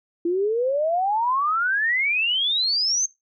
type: exponential sweep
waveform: sine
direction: up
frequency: 333.8 to 6420 Hz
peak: -19 dBFS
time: 0.25-3.06 s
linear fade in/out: 5 ms
effects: noise-tail reverb RT60 0.2 s tail -21 dB re dry